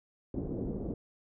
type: low-pass noise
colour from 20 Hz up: white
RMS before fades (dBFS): -36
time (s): 0.34-0.94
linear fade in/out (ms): 2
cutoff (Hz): 400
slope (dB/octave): 24
effects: none